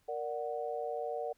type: chord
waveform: sine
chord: Bb augmented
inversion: none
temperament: equal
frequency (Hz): 466.2 / 587.3 / 740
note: Bb4 / D5 / F#5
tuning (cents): 0 / 0 / 0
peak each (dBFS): -38 / -39 / -39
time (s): 0.08-1.33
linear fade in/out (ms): 10
effects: pink hiss -73 dBFS RMS until 1.37 s